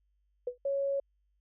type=tone with exponential decay; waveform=sine; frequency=493.1 Hz; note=B4; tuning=3 cents flat; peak=-27 dBFS; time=0.47-0.58 s; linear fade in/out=5 ms; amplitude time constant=23 ms
type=tone; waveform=sine; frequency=554.4 Hz; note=C#5; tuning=in tune; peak=-28 dBFS; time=0.65-1 s; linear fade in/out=5 ms
effects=added 50 Hz sine -70 dBFS peak until 1.4 s